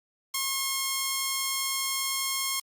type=tone; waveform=5% pulse; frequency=1077 Hz; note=C6; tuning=50 cents sharp; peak=-15 dBFS; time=0.34-2.6 s; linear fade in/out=5 ms; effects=Opus 48 kbps